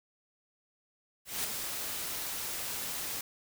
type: noise with ADSR envelope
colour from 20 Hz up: white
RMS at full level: -32 dBFS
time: 1.25-3.21 s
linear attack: 190 ms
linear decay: 10 ms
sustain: -5 dB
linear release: 3 ms
effects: none